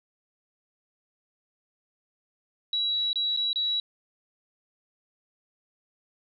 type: tone with dropouts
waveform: sine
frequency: 3899 Hz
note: B7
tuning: 23 cents flat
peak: -24 dBFS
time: 2.73-3.8 s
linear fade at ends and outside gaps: 2 ms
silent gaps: 3.131-3.157 / 3.365-3.372 / 3.531-3.558 s
effects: none